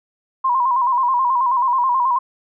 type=tone with vibrato; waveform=sine; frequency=1011 Hz; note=B5; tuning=40 cents sharp; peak=-14 dBFS; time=0.44-2.19 s; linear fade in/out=10 ms; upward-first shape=square; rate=9.3 Hz; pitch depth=75 cents each way; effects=none